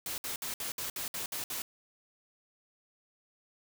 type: noise bursts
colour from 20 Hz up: white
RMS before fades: -37 dBFS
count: 9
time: 0.06-1.62 s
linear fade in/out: 2 ms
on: 120 ms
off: 60 ms
effects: none